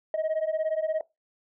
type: beating tone pair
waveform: sine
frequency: 622 / 639 Hz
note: D#5 / D#5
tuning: -1 / +46 cents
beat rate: 17 Hz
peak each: -26 / -26 dBFS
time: 0.14-1.01 s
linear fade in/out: 2 ms
effects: noise-tail reverb RT60 0.2 s tail -21 dB re dry + tanh soft clip ceiling -22 dBFS